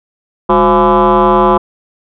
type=tone with frequency modulation; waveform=sine; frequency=686 Hz; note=F5; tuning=31 cents flat; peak=-4 dBFS; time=0.49-1.58 s; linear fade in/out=10 ms; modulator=161 Hz; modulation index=3; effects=tanh soft clip ceiling -3 dBFS